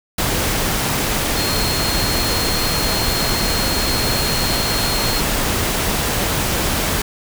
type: tone in noise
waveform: sine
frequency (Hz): 4252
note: C8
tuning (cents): +27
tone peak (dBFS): -23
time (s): 1.37-5.21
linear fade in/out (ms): 5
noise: pink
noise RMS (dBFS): -19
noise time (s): 0.18-7.02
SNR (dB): -7
effects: none